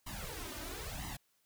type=noise with flanger; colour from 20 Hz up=pink; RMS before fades=-43 dBFS; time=0.06-1.17 s; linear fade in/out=10 ms; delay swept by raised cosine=1 to 3.3 ms; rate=1 Hz; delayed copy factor=+0.95; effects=white hiss -75 dBFS RMS until 1.45 s